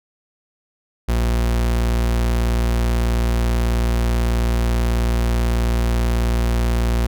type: tone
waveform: 40% pulse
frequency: 58.4 Hz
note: A#1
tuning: 4 cents sharp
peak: -15 dBFS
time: 1.08-7.07 s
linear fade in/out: 10 ms
effects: none